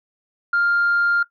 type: tone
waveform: sine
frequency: 1400 Hz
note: F6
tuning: 4 cents sharp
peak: -14 dBFS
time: 0.53-1.23 s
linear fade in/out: 5 ms
effects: noise-tail reverb RT60 0.1 s tail -18 dB re dry + tanh soft clip ceiling -12 dBFS